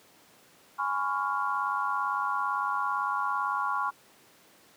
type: chord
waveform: sine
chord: C# dominant seventh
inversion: second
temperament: equal with one note detuned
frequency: 830.6 / 1010.9 / 1108.7 / 1396.9 Hz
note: G#5 / B5 / C#6 / E#6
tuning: 0 / +40 / 0 / 0 cents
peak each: -34 / -33 / -30 / -33 dBFS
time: 0.78-3.91 s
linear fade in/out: 20 ms
effects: pink hiss -58 dBFS RMS until 4.76 s + high-pass 200 Hz 12 dB/octave